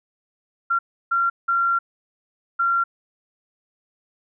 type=tone bursts at uneven times; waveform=sine; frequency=1375 Hz; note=F6; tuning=27 cents flat; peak=-17 dBFS; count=4; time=0.7-0.79 / 1.11-1.3 / 1.48-1.79 / 2.59-2.84 s; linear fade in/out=10 ms; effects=none